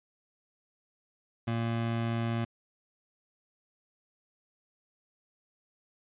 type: tone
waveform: 25% pulse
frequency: 115.5 Hz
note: A#2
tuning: 16 cents flat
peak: -25 dBFS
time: 1.47-2.45 s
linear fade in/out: 10 ms
effects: resampled to 8000 Hz